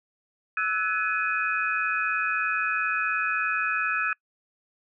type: tone cluster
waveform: sine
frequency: 1311 / 1488 / 1698 / 2502 Hz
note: E6 / F#6 / G#6 / D#7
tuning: -10 / +9 / +38 / +9 cents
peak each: -29 dBFS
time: 0.57-4.13 s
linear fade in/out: 2 ms
effects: noise-tail reverb RT60 0.1 s tail -26 dB re dry